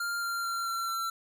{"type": "tone with pitch steps", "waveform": "square", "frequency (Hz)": [1396.9, 1384.8, 1372.9, 1361.1, 1349.3], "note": ["F6", "F6", "F6", "F6", "E6"], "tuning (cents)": [0, -15, -30, -45, 40], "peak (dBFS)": -31, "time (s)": [0, 1.1], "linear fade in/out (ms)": 5, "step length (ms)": 220, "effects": []}